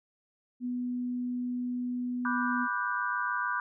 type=tone; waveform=sine; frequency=246.9 Hz; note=B3; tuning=in tune; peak=-30 dBFS; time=0.6-2.68 s; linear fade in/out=50 ms
type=chord; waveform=sine; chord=G major seventh; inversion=first; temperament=equal with one note detuned; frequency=987.8 / 1174.7 / 1461.3 / 1568 Hz; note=B5 / D6 / F#6 / G6; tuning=0 / 0 / -22 / 0 cents; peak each=-34 dBFS; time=2.25-3.6 s; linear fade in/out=2 ms
effects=none